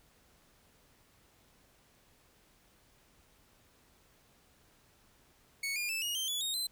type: tone with pitch steps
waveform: sawtooth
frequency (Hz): 2217 / 2418 / 2636 / 2875 / 3135 / 3419 / 3729 / 4066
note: C#7 / D7 / E7 / F7 / G7 / G#7 / A#7 / B7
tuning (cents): 0 / +50 / -1 / +50 / -1 / +50 / 0 / +50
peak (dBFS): -30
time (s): 5.63-6.67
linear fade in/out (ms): 5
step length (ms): 130
effects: pink hiss -66 dBFS RMS until 6.71 s